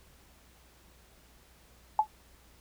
sine tone with exponential decay, 860 Hz, A5, 40 cents flat, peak -16 dBFS, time 1.99-2.07 s, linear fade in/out 2 ms, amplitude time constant 17 ms, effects added 60 Hz sine -61 dBFS peak until 2.6 s + pink hiss -61 dBFS RMS until 2.6 s

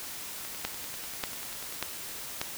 two click trains, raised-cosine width 0.2 ms, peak -12 / -24 dBFS, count 4 / 14, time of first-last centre 0.65-2.415 / 0.45-1.725 s, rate 1.7 / 10.2 Hz, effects white hiss -40 dBFS RMS until 2.57 s

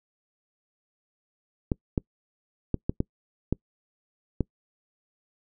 clicks, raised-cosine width 3 ms, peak -11 dBFS, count 7, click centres 1.718 / 1.978 / 2.743 / 2.895 / 3.004 / 3.526 / 4.407 s, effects noise-tail reverb RT60 0.1 s tail -26 dB re dry

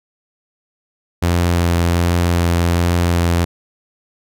sawtooth tone with vibrato, 86.2 Hz, F2, 22 cents flat, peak -9 dBFS, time 1.22-3.45 s, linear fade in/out 10 ms, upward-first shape triangle, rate 1.3 Hz, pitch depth 15 cents each way, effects none

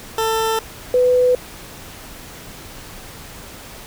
20% pulse / sine tone pair in turn, 445.4 / 498.9 Hz, A4 / B4, +21 / +17 cents, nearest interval major second, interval 196 cents, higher second, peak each -12 / -11 dBFS, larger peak second, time 0.18-0.59 / 0.94-1.35 s, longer neither, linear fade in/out 2 ms, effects pink hiss -37 dBFS RMS until 3.86 s

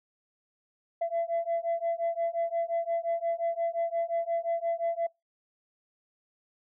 sine beating tone pair, 671 / 676.7 Hz, E5 / E5, +31 / +45 cents, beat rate 5.7 Hz, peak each -29 dBFS, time 1.01-5.07 s, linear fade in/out 10 ms, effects noise-tail reverb RT60 0.2 s tail -25 dB re dry + tanh soft clip ceiling -23 dBFS

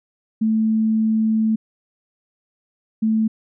sine tone pair in turn, 220 / 220 Hz, A3 / A3, 0 / 0 cents, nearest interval unison, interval 0 cents, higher neither, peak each -15 dBFS, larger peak neither, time 0.41-1.56 / 3.02-3.28 s, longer first, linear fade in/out 10 ms, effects none

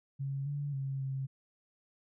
sine tone with pitch steps, 137.4 / 143.8 / 135.9 / 134.4 Hz, C#3 / D3 / C#3 / C3, -15 / -36 / -34 / +47 cents, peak -33 dBFS, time 0.19-1.27 s, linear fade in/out 20 ms, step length 270 ms, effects none

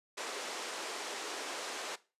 pink band-pass noise, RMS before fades -41 dBFS, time 0.17-1.96 s, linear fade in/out 10 ms, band 370 to 8400 Hz, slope 24 dB/octave, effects noise-tail reverb RT60 0.3 s tail -18 dB re dry + resampled to 32000 Hz

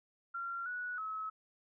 sine tone with pitch steps, 1377 / 1470 / 1289 Hz, F6 / F#6 / E6, -25 / -12 / -39 cents, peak -37 dBFS, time 0.34-1.3 s, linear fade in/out 10 ms, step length 320 ms, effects none

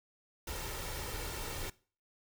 pink noise with comb filter, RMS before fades -40 dBFS, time 0.47-1.7 s, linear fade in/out 5 ms, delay 2.2 ms, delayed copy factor +0.55, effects noise-tail reverb RT60 0.4 s tail -21 dB re dry

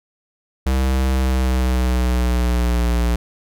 square tone with pitch glide, 65.41 to 59.29 Hz, C2 to A#1, 0 to +30 cents, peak -16 dBFS, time 0.66-3.16 s, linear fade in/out 5 ms, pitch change -170 cents, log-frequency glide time 1.09-2.87 s, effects none

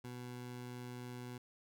20% pulse tone, 123.47 Hz, B2, in tune, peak -40 dBFS, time 0.04-1.38 s, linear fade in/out 5 ms, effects none

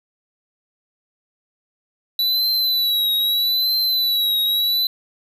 square tone with vibrato, 3951 Hz, B7, in tune, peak -17 dBFS, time 2.19-4.87 s, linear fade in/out 2 ms, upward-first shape triangle, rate 0.79 Hz, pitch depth 73 cents each way, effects none

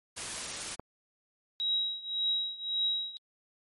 white noise, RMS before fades -37 dBFS, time 0.16-0.76 s, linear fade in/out 20 ms
click, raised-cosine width 1 ms, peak -25 dBFS, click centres 0.796 s
sine tone with tremolo, 3839 Hz, B7, 50 cents flat, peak -25 dBFS, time 1.6-3.17 s, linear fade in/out 0 ms, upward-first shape triangle, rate 1.8 Hz, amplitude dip 90%
effects MP3 48 kbps

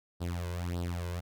sawtooth tone with flanger, 87.31 Hz, F2, in tune, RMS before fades -35 dBFS, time 0.2-1.21 s, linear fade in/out 20 ms, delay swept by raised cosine 0.22 to 2.02 ms, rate 1.7 Hz, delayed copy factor +0.8, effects none

